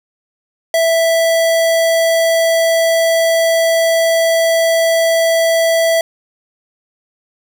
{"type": "tone", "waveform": "square", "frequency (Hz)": 659.3, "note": "E5", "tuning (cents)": 0, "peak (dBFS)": -11, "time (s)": [0.74, 6.01], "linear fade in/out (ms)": 2, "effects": []}